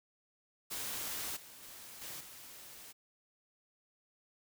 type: noise with level steps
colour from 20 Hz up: white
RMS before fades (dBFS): -40 / -54 / -51 / -45 / -52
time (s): 0.7-2.93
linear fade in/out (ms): 20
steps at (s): 1.36 / 1.62 / 2.01 / 2.2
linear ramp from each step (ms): 10
effects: none